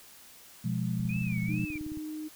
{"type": "chord", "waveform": "sine", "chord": "F diminished", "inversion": "second", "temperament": "equal", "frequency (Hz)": [123.47, 174.61, 207.7], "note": ["Cb3", "F3", "Ab3"], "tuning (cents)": [0, 0, 0], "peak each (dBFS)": [-32, -32, -34], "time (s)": [0.64, 1.65], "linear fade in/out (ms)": 10}
{"type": "click train", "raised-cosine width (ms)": 5, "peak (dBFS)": -31, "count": 19, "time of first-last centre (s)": [1, 1.973], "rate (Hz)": 18.5}
{"type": "tone with vibrato", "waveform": "sine", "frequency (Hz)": 2412, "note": "D7", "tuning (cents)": 46, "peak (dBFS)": -38, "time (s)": [1.09, 1.78], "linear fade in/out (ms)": 5, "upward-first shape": "sine", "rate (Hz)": 2.3, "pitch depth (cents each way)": 160}
{"type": "tone with pitch glide", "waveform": "sine", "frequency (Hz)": [304.8, 308.3], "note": ["D#4", "D#4"], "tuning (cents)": [-36, -16], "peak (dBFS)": -35, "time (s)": [1.48, 2.29], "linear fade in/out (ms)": 20, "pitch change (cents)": 20, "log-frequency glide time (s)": [1.69, 1.95]}
{"effects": ["white hiss -53 dBFS RMS until 2.35 s"]}